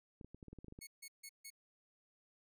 clicks, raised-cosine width 3 ms, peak -39 dBFS, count 11, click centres 0.212 / 0.246 / 0.346 / 0.428 / 0.483 / 0.53 / 0.587 / 0.645 / 0.683 / 0.724 / 0.789 s
10% pulse tone bursts, 2200 Hz, C#7, 14 cents flat, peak -40 dBFS, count 4, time 0.81-1.504 s, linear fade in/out 10 ms, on 61 ms, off 150 ms
effects none

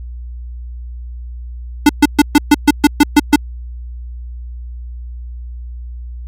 square tone bursts, 293.2 Hz, D4, 3 cents flat, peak -4 dBFS, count 10, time 1.86-3.36 s, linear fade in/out 5 ms, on 33 ms, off 130 ms, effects added 60 Hz sine -25 dBFS peak until 6.27 s + AAC 64 kbps

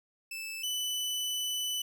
sawtooth tone pair in turn, 2633 / 2990 Hz, E7 / F#7, -3 / +17 cents, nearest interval major second, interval 220 cents, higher second, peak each -34 / -28 dBFS, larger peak second, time 0.31-0.63 / 0.63-1.82 s, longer second, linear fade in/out 5 ms, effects none

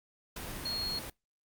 sine tone in noise, 4295 Hz, C8, 44 cents sharp, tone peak -33 dBFS, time 0.65-0.99 s, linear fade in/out 5 ms, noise pink, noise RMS -41 dBFS, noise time 0.36-1.1 s, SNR +5 dB, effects noise-tail reverb RT60 0.2 s tail -23 dB re dry + Opus 48 kbps

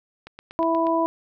click train, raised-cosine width 0.3 ms, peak -23 dBFS, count 6, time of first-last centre 0.27-0.869 s, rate 8.35 Hz
harmonic tone, 329.6 Hz, E4, in tune, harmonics 1 / 2 / 3, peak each -23 / -23 / -23 dBFS, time 0.59-1.06 s, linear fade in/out 0 ms
effects none

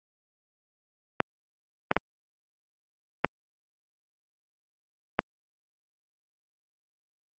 clicks, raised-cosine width 0.5 ms, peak -4 dBFS, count 5, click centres 1.203 / 1.914 / 1.966 / 3.246 / 5.191 s, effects high-pass 150 Hz 12 dB/octave + Opus 48 kbps

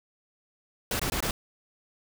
pink noise bursts, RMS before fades -29 dBFS, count 4, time 0.91-1.31 s, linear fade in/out 2 ms, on 85 ms, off 20 ms, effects none

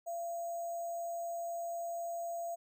sine tone with sample-and-hold, 681 Hz, F5, 44 cents flat, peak -36 dBFS, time 0.06-2.56 s, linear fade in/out 20 ms, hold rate 7350 Hz, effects none

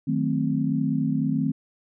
sine chord, D# diminished seventh, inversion none, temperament equal, 155.56 / 185 / 220 / 261.6 Hz, D#3 / F#3 / A3 / C4, 0 / 0 / 0 / 0 cents, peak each -26 / -31 / -27 / -25 dBFS, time 0.07-1.52 s, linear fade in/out 10 ms, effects none

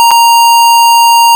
square tone with dropouts, 933 Hz, A#5, 1 cent sharp, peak -3 dBFS, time 0-1.35 s, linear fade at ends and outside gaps 0 ms, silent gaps 0.108-0.114 s, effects none

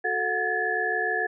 sine tone cluster, 368.1 / 439.4 / 726 / 1711 / 1778 Hz, F#4 / A4 / F#5 / A6 / A6, -9 / -2 / -33 / -49 / +18 cents, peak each -34 / -31 / -30 / -26 / -35 dBFS, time 0.04-1.27 s, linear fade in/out 10 ms, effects none

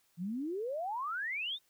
sine exponential sweep, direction up, 163 to 3777 Hz, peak -34 dBFS, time 0.17-1.59 s, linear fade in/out 50 ms, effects white hiss -72 dBFS RMS until 1.69 s

